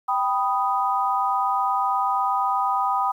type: chord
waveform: sine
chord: G augmented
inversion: none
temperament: equal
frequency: 784 / 987.8 / 1244.5 Hz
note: G5 / B5 / D#6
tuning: 0 / 0 / 0 cents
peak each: -24 dBFS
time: 0.08-3.12 s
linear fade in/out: 10 ms
effects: 9-bit